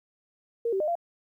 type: tone with pitch steps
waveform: sine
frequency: 465.1 / 385.9 / 608 / 686 Hz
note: A#4 / G4 / D#5 / F5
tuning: -4 / -27 / -40 / -31 cents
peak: -24 dBFS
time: 0.65-0.954 s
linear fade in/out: 5 ms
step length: 76 ms
effects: 11-bit